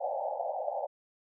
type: band-pass noise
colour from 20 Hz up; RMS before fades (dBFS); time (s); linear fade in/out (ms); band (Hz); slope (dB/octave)
pink; -34; 0-0.87; 20; 530 to 840; 96
effects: none